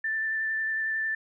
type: tone with vibrato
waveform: sine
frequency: 1770 Hz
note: A6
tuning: 10 cents sharp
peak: -26 dBFS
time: 0.04-1.15 s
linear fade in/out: 5 ms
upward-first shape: sine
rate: 11 Hz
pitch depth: 12 cents each way
effects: none